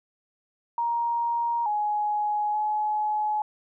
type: tone with pitch steps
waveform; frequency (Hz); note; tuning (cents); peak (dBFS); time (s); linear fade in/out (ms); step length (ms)
sine; 939 / 838 / 848; A#5 / G#5 / G#5; +12 / +15 / +36; -23; 0.78-3.42; 2; 880
effects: none